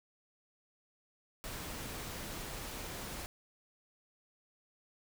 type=noise; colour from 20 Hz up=pink; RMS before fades=-43 dBFS; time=1.44-3.26 s; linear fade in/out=0 ms; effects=none